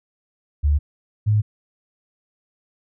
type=tone pair in turn; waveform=sine; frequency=73 / 106.1 Hz; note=D2 / G#2; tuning=-10 / +38 cents; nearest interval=tritone; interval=648 cents; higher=second; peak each=-14 dBFS; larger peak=neither; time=0.63-0.79 / 1.26-1.42 s; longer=neither; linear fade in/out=20 ms; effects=none